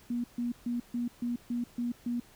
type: tone bursts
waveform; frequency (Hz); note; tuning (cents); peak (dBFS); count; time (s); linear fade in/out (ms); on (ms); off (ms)
sine; 240; B3; -49; -29; 8; 0.1-2.2; 5; 140; 140
effects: pink hiss -58 dBFS RMS until 2.35 s